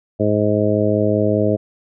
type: harmonic tone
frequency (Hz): 105.1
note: G#2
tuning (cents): +21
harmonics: 1 / 2 / 3 / 4 / 5 / 6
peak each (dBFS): -21 / -21 / -21 / -21 / -21 / -21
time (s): 0.19-1.57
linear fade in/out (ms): 20
effects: none